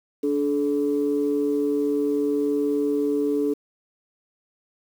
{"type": "tone pair together", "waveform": "sine", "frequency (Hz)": [290, 430.7], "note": ["D4", "A4"], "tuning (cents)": [-22, -37], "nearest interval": "perfect fifth", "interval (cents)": 685, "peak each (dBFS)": -22, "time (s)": [0.23, 3.54], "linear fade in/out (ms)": 10, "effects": ["tanh soft clip ceiling -13 dBFS", "8-bit"]}